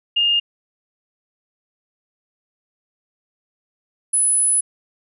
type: tone pair in turn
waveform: sine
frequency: 2827 / 10093 Hz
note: F7 / D#9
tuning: +20 / +24 cents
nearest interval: octave + minor seventh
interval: 2204 cents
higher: second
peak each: -14 dBFS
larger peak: neither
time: 0.16-0.4 / 4.13-4.61 s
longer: second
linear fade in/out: 10 ms
effects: none